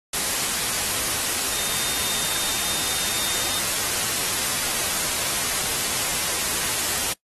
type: tone in noise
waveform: sine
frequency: 3649 Hz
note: A#7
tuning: 38 cents flat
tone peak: -33 dBFS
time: 1.52-3.6 s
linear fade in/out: 5 ms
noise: white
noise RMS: -24 dBFS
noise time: 0.13-7.13 s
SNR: -12 dB
effects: noise-tail reverb RT60 0.1 s tail -21 dB re dry + AAC 32 kbps